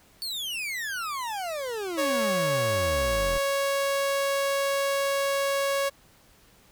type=exponential sweep; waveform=40% pulse; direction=down; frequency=4532 to 38.89 Hz; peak=-29 dBFS; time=0.22-3.38 s; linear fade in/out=0 ms
type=tone; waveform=sawtooth; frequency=554.4 Hz; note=C#5; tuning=in tune; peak=-20 dBFS; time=1.97-5.9 s; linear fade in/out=20 ms
effects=pink hiss -58 dBFS RMS until 6.71 s